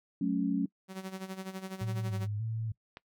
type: chord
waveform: sine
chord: F# minor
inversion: none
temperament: equal with one note detuned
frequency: 185 / 217.5 / 277.2 Hz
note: F#3 / A3 / C#4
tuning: 0 / -20 / 0 cents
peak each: -32 / -33 / -30 dBFS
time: 0.21-0.66 s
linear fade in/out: 5 ms
type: tone with tremolo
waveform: sawtooth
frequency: 189.5 Hz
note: F#3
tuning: 42 cents sharp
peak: -32 dBFS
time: 0.88-2.28 s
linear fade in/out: 50 ms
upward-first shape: sine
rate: 12 Hz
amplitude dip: 75%
type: tone with vibrato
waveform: sine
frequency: 108.1 Hz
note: A2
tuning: 30 cents flat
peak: -32 dBFS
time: 1.81-2.72 s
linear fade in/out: 5 ms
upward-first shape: square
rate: 1.7 Hz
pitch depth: 63 cents each way
type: click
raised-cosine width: 0.3 ms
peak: -28 dBFS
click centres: 2.971 s
effects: noise-tail reverb RT60 0.1 s tail -22 dB re dry